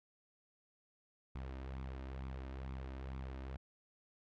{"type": "tone with flanger", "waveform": "sawtooth", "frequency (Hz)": 65.9, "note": "C2", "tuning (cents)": 13, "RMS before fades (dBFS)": -45, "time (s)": [1.35, 3.57], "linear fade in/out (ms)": 5, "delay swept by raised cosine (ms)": [0.83, 3.33], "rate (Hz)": 2.2, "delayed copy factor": 0.5, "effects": ["low-pass 3000 Hz 12 dB/octave"]}